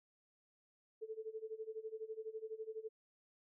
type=tone with tremolo; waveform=sine; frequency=440 Hz; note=A4; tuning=in tune; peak=-40 dBFS; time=1.01-2.89 s; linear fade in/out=20 ms; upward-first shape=sine; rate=12 Hz; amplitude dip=90%; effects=none